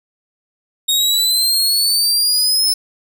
sawtooth exponential sweep, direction up, 3729 to 5270 Hz, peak -10 dBFS, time 0.88-2.74 s, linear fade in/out 10 ms, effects none

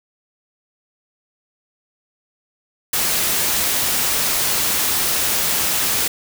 white noise, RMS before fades -19 dBFS, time 2.93-6.08 s, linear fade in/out 5 ms, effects none

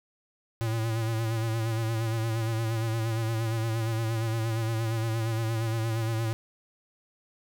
square tone with vibrato, 112.9 Hz, A2, 45 cents sharp, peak -27 dBFS, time 0.61-6.33 s, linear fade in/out 0 ms, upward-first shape sine, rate 8.6 Hz, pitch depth 45 cents each way, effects none

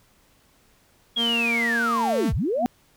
sawtooth tone with pitch glide, 233.1 to 224.1 Hz, A#3 to A3, 0 to +32 cents, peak -22 dBFS, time 1.16-2.33 s, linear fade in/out 50 ms, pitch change -68 cents, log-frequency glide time 1.89-2.18 s
sine linear two-way sweep, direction down then up, 3322 to 43.65 to 769 Hz, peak -21 dBFS, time 1.16-2.66 s, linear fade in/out 10 ms, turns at 2.34 s
sine tone with exponential growth, 243 Hz, B3, 28 cents flat, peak -15 dBFS, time 2.55-2.66 s, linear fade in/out 0 ms, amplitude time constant 23 ms
effects pink hiss -60 dBFS RMS until 2.96 s

